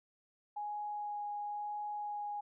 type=tone with vibrato; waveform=sine; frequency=830 Hz; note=G#5; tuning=1 cent flat; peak=-37 dBFS; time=0.56-2.41 s; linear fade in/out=10 ms; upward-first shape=sine; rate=0.98 Hz; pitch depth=8 cents each way; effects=none